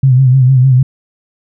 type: tone with vibrato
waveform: sine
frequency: 130 Hz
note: C3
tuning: 11 cents flat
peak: -4 dBFS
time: 0.03-0.83 s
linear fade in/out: 5 ms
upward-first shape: sine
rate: 6.6 Hz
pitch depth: 69 cents each way
effects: none